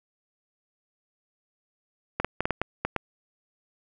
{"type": "clicks", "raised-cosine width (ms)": 0.5, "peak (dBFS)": -10, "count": 8, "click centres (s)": [2.2, 2.246, 2.406, 2.455, 2.507, 2.616, 2.85, 2.963], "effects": []}